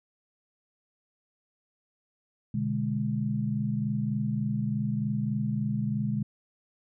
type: chord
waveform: sine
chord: G# diminished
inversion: first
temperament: equal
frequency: 123.47 / 146.83 / 207.7 Hz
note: B2 / D3 / G#3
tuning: 0 / 0 / 0 cents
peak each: -31 / -32 / -29 dBFS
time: 2.54-6.23 s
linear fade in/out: 5 ms
effects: none